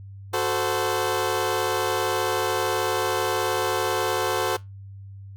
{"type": "chord", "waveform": "20% pulse", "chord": "F# diminished", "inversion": "none", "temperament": "equal with one note detuned", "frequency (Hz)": [370, 440, 518.4], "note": ["F#4", "A4", "C5"], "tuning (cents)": [0, 0, -16], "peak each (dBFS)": -22, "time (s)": [0.33, 4.57], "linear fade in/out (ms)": 10, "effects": ["added 98 Hz sine -38 dBFS peak until 5.36 s", "Opus 48 kbps"]}